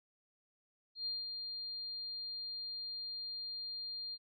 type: tone with ADSR envelope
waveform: sine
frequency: 4200 Hz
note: C8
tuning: 6 cents sharp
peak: -35 dBFS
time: 0.95-4.18 s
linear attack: 110 ms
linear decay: 190 ms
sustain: -5 dB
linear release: 45 ms
effects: none